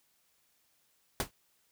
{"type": "noise with exponential decay", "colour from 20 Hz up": "pink", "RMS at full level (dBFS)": -27, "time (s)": [1.2, 1.31], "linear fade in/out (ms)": 1, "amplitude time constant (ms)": 22, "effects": ["white hiss -72 dBFS RMS until 1.71 s"]}